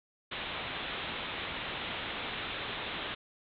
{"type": "low-pass noise", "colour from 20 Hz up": "white", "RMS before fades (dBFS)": -38, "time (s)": [0.31, 3.15], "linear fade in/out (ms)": 10, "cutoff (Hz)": 3800, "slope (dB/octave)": 96, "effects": ["MP3 96 kbps"]}